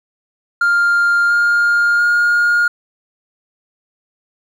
triangle tone with pitch steps, 1400 / 1411.4 / 1422.8 Hz, F6 / F6 / F6, +4 / +18 / +32 cents, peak -8 dBFS, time 0.61-2.68 s, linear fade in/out 5 ms, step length 690 ms, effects tanh soft clip ceiling -5 dBFS

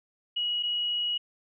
sine tone pair in turn, 2908 / 2908 Hz, F#7 / F#7, -31 / -31 cents, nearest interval unison, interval 0 cents, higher neither, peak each -26 dBFS, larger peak neither, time 0.36-0.63 / 0.63-1.18 s, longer second, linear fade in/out 10 ms, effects none

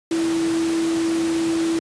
sine tone in noise, 329.6 Hz, E4, in tune, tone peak -18 dBFS, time 0.11-1.79 s, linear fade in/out 2 ms, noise pink, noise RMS -30 dBFS, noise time 0.11-1.79 s, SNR +9 dB, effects high-pass 150 Hz 12 dB/octave + resampled to 22050 Hz

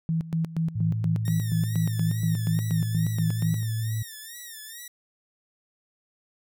sine tone with tremolo, 163.1 Hz, E3, 18 cents flat, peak -22 dBFS, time 0.09-3.63 s, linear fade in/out 0 ms, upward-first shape square, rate 4.2 Hz, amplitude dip 80%
sine tone with pitch glide, 110 to 110.89 Hz, A2 to A2, 0 to +14 cents, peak -25 dBFS, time 0.75-4.03 s, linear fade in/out 10 ms, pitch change +14 cents, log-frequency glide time 0.88-1.49 s
5% pulse tone with vibrato, 1830 Hz, A#6, 32 cents flat, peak -29 dBFS, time 1.25-4.88 s, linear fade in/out 5 ms, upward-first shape sine, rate 2.3 Hz, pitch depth 110 cents each way
effects none

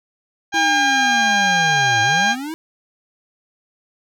harmonic tone, 806 Hz, G5, 48 cents sharp, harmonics 1 / 2 / 3 / 4 / 5 / 6 / 7 / 8, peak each -18 / -17 / -25 / -25 / -28 / -37 / -34 / -29 dBFS, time 0.52-2.36 s, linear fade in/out 50 ms
square linear two-way sweep, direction down then up, 329.6 to 105.8 to 329.6 Hz, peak -26 dBFS, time 0.54-2.54 s, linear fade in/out 0 ms, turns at 2.02 s
effects none

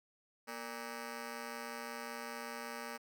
10% pulse ring-modulated tone, 349.2 Hz, F4, in tune, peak -31 dBFS, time 0.47-2.98 s, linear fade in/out 20 ms, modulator 112 Hz, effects none

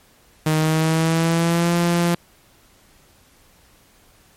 sawtooth tone with pitch glide, 156 to 172.1 Hz, D#3 to F3, +5 to -25 cents, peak -12 dBFS, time 0.46-2.15 s, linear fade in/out 5 ms, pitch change +170 cents, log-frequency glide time 0.57-1.74 s, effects pink hiss -54 dBFS RMS until 4.36 s + MP3 64 kbps

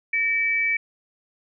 sine tone pair together, 1841.4 / 2300 Hz, A#6 / D7, -22 / -37 cents, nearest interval major third, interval 385 cents, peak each -28 / -20 dBFS, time 0.13-0.77 s, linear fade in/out 5 ms, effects none

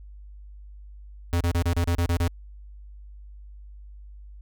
square tone bursts, 86 Hz, F2, 26 cents flat, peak -21 dBFS, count 9, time 1.33-2.277 s, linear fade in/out 0 ms, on 75 ms, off 34 ms, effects added 50 Hz sine -41 dBFS peak until 4.41 s

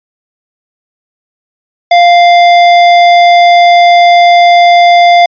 sine tone with hard clipping, 697 Hz, F5, 4 cents flat, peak -3 dBFS, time 1.91-5.26 s, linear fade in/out 5 ms, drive 16 dB, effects resampled to 11025 Hz

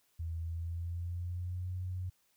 sine tone with pitch glide, 82.41 to 91.44 Hz, E2 to F#2, 0 to -20 cents, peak -35 dBFS, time 0.19-2.1 s, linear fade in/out 10 ms, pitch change +180 cents, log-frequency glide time 0.41-1.74 s, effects white hiss -73 dBFS RMS until 2.36 s

